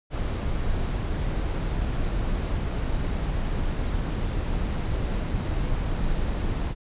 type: noise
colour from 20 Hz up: brown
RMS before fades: -26 dBFS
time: 0.1-6.75 s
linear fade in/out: 50 ms
effects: resampled to 8000 Hz